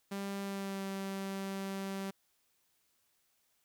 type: tone with pitch glide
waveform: sawtooth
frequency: 197.9 to 194.5 Hz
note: G3 to G3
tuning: +17 to -13 cents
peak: -33 dBFS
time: 0.11-2.11 s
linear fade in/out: 10 ms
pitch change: -30 cents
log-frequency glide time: 0.41-0.83 s
effects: white hiss -75 dBFS RMS until 3.64 s